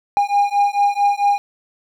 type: beating tone pair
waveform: triangle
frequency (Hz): 809 / 813.5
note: G#5 / G#5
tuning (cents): -46 / -36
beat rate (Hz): 4.5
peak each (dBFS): -15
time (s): 0.17-1.38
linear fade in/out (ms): 0
effects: none